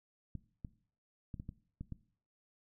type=clicks; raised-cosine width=5 ms; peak=-30 dBFS; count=7; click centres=0.353 / 0.648 / 1.342 / 1.399 / 1.491 / 1.81 / 1.923 s; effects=noise-tail reverb RT60 0.5 s tail -18 dB re dry

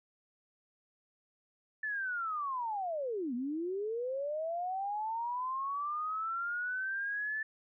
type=linear two-way sweep; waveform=sine; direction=down then up; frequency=1760 to 233.1 to 1760 Hz; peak=-33 dBFS; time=1.83-7.43 s; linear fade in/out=5 ms; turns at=3.34 s; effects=none

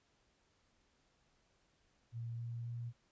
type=tone with pitch steps; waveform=sine; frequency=116.54 / 117.55 / 118.58 Hz; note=A#2 / A#2 / A#2; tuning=0 / +15 / +30 cents; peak=-40 dBFS; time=2.12-2.93 s; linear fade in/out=50 ms; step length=270 ms; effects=pink hiss -75 dBFS RMS until 3.11 s + resampled to 16000 Hz

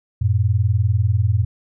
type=tone pair together; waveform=sine; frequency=92.5 / 112.64 Hz; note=F#2 / A2; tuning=0 / +41 cents; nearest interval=minor third; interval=341 cents; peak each=-17 dBFS; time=0.21-1.45 s; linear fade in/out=10 ms; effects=none

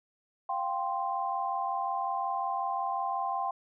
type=chord; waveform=sine; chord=F suspended second; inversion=none; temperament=equal; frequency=698.5 / 784 / 1046.5 Hz; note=F5 / G5 / C6; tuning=0 / 0 / 0 cents; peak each=-36 / -32 / -33 dBFS; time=0.49-3.51 s; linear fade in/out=5 ms; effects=none

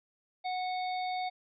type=harmonic tone with a mistuned harmonic; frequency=736 Hz; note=F#5; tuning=9 cents flat; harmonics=1 / 3 / 5 / 6; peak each=-32 / -42 / -46 / -48 dBFS; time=0.44-1.3 s; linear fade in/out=20 ms; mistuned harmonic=6; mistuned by=+17 cents; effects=none

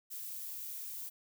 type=noise; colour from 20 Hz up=violet; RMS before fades=-43 dBFS; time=0.1-1.1 s; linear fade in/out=20 ms; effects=none

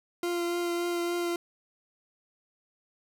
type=tone with vibrato; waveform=40% pulse; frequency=346.5 Hz; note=F4; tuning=14 cents flat; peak=-27 dBFS; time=0.23-1.36 s; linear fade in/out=2 ms; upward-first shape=triangle; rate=3.5 Hz; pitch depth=15 cents each way; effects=none

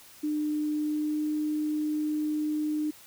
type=tone with pitch glide; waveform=sine; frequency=301.4 to 303.5 Hz; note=D4 to D#4; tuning=+45 to -43 cents; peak=-26 dBFS; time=0.23-2.91 s; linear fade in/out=10 ms; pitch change=+12 cents; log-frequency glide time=0.78-1.26 s; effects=white hiss -52 dBFS RMS until 3.06 s

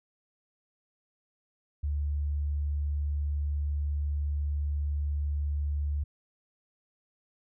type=tone; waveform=sine; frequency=72.9 Hz; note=D2; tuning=12 cents flat; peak=-27 dBFS; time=1.83-6.04 s; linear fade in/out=10 ms; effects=none

